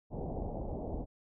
pink low-pass noise, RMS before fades -38 dBFS, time 0.1-1.06 s, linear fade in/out 50 ms, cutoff 800 Hz, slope 48 dB/octave, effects none

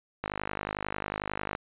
click train, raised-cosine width 0.5 ms, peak -16 dBFS, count 68, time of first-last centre 0.24-1.551 s, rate 51.1 Hz, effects resampled to 8000 Hz

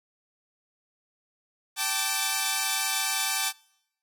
5% pulse chord, G suspended second, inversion none, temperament equal with one note detuned, 773.2 / 880 / 1174.7 Hz, G5 / A5 / D6, -24 / 0 / 0 cents, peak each -18 dBFS, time 1.76-3.53 s, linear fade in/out 50 ms, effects noise-tail reverb RT60 0.8 s tail -25 dB re dry

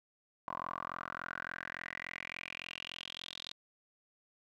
10% pulse tone with band-pass filter sweep, 43.52 Hz, F1, 5 cents flat, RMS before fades -44 dBFS, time 0.48-3.53 s, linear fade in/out 0 ms, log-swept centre 1000 to 3900 Hz, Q 5.8, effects none

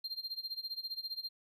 triangle tone with tremolo, 4186 Hz, C8, in tune, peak -34 dBFS, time 0.04-1.29 s, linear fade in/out 5 ms, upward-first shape sine, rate 15 Hz, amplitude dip 90%, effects none

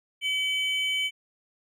triangle tone pair together, 2288 / 3040 Hz, D7 / F#7, -46 / +46 cents, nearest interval perfect fourth, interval 492 cents, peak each -26 dBFS, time 0.21-1.11 s, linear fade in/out 50 ms, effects none

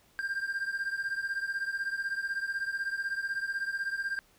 triangle beating tone pair, 1588 / 1604 Hz, G6 / G6, +22 / +39 cents, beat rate 16 Hz, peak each -31 / -34 dBFS, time 0.19-4.19 s, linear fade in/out 0 ms, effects pink hiss -64 dBFS RMS until 4.38 s

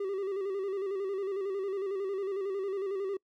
triangle tone with vibrato, 390.4 Hz, G4, 7 cents flat, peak -29 dBFS, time 0-3.17 s, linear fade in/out 5 ms, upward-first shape square, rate 11 Hz, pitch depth 52 cents each way, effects noise-tail reverb RT60 0.1 s tail -26 dB re dry

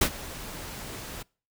pink noise with ADSR envelope, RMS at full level -20 dBFS, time 0.01-1.23 s, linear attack 6 ms, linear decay 73 ms, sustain -19 dB, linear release 9 ms, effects noise-tail reverb RT60 0.4 s tail -26 dB re dry

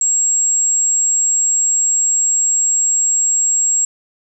sine tone, 7600 Hz, A#8, 33 cents sharp, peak -12 dBFS, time 0.01-3.85 s, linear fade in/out 2 ms, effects none

